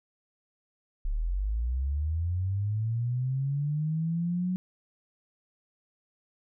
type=linear sweep; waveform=sine; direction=up; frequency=33.32 to 185 Hz; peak=-26 dBFS; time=1.05-4.56 s; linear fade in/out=0 ms; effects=none